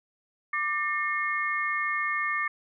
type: tone cluster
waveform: sine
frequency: 1183 / 1800 / 2157 Hz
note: D6 / A6 / C#7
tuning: +12 / +39 / -48 cents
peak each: -30 dBFS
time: 0.53-2.48 s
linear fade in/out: 5 ms
effects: none